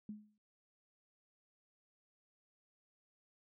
sine tone with exponential decay, 210.9 Hz, G#3, 27 cents sharp, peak -40 dBFS, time 0.09-0.38 s, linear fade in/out 2 ms, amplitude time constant 61 ms, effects none

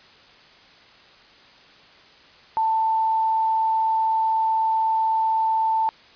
sine tone, 888 Hz, A5, 16 cents sharp, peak -18 dBFS, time 2.57-5.89 s, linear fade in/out 0 ms, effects white hiss -50 dBFS RMS until 6.15 s + resampled to 11025 Hz

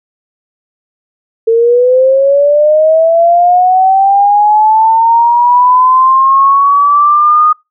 sine linear sweep, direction up, 448.8 to 1236 Hz, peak -4 dBFS, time 1.47-7.53 s, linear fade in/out 10 ms, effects noise-tail reverb RT60 0.2 s tail -23 dB re dry

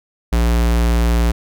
square tone, 58.27 Hz, A#1, in tune, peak -13 dBFS, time 0.32-1.32 s, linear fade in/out 10 ms, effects none

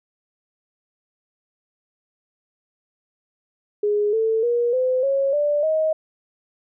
sine tone with pitch steps, 415.3 / 445.1 / 477.1 / 511.3 / 548 / 587.3 / 629.5 Hz, G#4 / A4 / A#4 / C5 / C#5 / D5 / D#5, 0 / +20 / +40 / -40 / -20 / 0 / +20 cents, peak -17 dBFS, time 3.83-5.93 s, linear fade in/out 5 ms, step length 300 ms, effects none

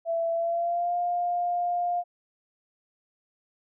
sine tone with pitch glide, 667 to 704.2 Hz, E5 to F5, +20 to +14 cents, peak -24 dBFS, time 0.05-2.04 s, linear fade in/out 50 ms, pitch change +94 cents, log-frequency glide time 0.32-0.95 s, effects none

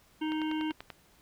harmonic tone, 311.1 Hz, D#4, in tune, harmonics 1 / 3 / 5 / 7 / 9 / 10, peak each -30 / -40 / -46 / -47 / -45 / -48 dBFS, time 0.21-0.72 s, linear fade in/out 10 ms
click train, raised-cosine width 0.3 ms, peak -25 dBFS, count 7, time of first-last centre 0.32-0.903 s, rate 10.3 Hz
effects pink hiss -63 dBFS RMS until 1.21 s

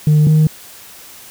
sine tone pair in turn, 151.4 / 155.03 Hz, D#3 / D#3, -47 / -6 cents, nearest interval unison, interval 41 cents, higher second, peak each -5 dBFS, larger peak neither, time 0.07-0.27 / 0.27-0.47 s, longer neither, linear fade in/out 2 ms, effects tanh soft clip ceiling -6 dBFS + white hiss -38 dBFS RMS until 1.3 s

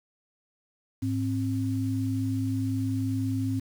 sine tone pair together, 105.6 / 264.8 Hz, G#2 / C4, +29 / +21 cents, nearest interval octave + major third, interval 1592 cents, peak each -28 dBFS, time 1.02-3.6 s, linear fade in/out 10 ms, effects 8-bit

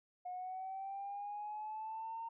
sine linear sweep, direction up, 720 to 919 Hz, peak -40 dBFS, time 0.25-2.29 s, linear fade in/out 10 ms, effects tanh soft clip ceiling -36 dBFS

